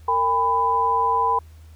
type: tone cluster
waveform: sine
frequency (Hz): 458.6 / 809 / 998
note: A#4 / G#5 / B5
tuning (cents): -28 / -46 / +18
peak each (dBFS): -27 / -25 / -18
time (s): 0.08-1.39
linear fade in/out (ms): 5
effects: added 79 Hz sine -42 dBFS peak until 1.75 s + pink hiss -58 dBFS RMS until 1.75 s